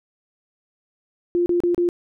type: tone bursts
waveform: sine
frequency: 349.2 Hz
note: F4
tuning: in tune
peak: -16 dBFS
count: 4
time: 1.35-1.889 s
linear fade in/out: 0 ms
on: 110 ms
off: 33 ms
effects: none